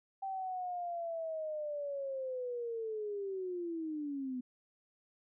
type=linear sweep; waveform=sine; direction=down; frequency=780 to 246.9 Hz; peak=-36 dBFS; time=0.22-4.41 s; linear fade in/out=10 ms; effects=none